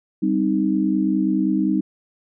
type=chord; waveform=sine; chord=C minor; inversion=second; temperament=equal; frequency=196 / 261.6 / 311.1 Hz; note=G3 / C4 / Eb4; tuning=0 / 0 / 0 cents; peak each=-21 / -23 / -20 dBFS; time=0.22-1.81 s; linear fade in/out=10 ms; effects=none